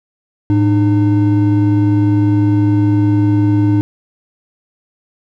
triangle tone pair together, 107.5 / 302.6 Hz, A2 / D#4, -40 / -48 cents, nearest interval octave + tritone, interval 1792 cents, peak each -10 dBFS, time 0.5-3.81 s, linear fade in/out 0 ms, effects none

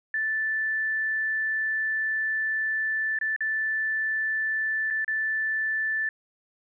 sine tone with dropouts, 1758 Hz, A6, 2 cents flat, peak -24 dBFS, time 0.14-6.09 s, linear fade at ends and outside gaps 2 ms, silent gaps 3.188-3.212 / 3.363-3.406 / 4.903-4.907 / 5.046-5.079 s, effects none

